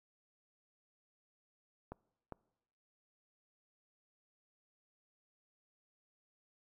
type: clicks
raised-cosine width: 1 ms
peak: -30 dBFS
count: 2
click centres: 1.92 / 2.323 s
effects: noise-tail reverb RT60 0.9 s tail -24 dB re dry